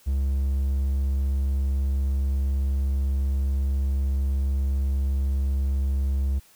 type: tone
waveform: triangle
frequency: 68 Hz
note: C#2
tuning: 33 cents flat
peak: -19 dBFS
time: 0.06-6.4 s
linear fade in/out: 20 ms
effects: white hiss -56 dBFS RMS until 6.55 s